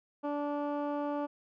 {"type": "tone with low-pass filter", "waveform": "15% pulse", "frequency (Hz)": 290.8, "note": "D4", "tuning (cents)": -17, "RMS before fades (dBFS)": -34, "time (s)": [0.23, 1.27], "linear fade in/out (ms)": 20, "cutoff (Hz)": 1000, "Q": 0.73, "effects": []}